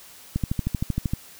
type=click train; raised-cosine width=5 ms; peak=-11 dBFS; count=11; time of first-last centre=0.36-1.135 s; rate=12.9 Hz; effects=white hiss -47 dBFS RMS until 1.39 s